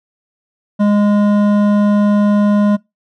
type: tone with hard clipping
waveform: triangle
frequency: 206.1 Hz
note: G#3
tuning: 13 cents flat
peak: -11 dBFS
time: 0.79-2.77 s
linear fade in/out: 20 ms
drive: 15 dB
effects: noise-tail reverb RT60 0.2 s tail -24 dB re dry